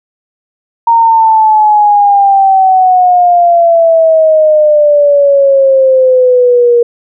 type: exponential sweep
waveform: sine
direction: down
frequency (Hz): 930 to 472.3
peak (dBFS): -3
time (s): 0.87-6.83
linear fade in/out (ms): 5
effects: none